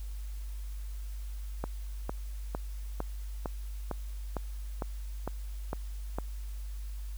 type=click train; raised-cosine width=1 ms; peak=-19 dBFS; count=11; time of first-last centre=1.64-6.185 s; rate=2.2 Hz; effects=added 50 Hz sine -36 dBFS peak until 7.17 s + white hiss -57 dBFS RMS until 7.17 s